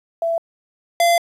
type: tone pair in turn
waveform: sine / square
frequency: 667 / 686.1 Hz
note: E5 / F5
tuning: +20 / -31 cents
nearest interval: unison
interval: 49 cents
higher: second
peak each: -17 / -13 dBFS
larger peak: second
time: 0.22-0.38 / 1-1.18 s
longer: second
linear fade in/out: 2 ms
effects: resampled to 32000 Hz + 9-bit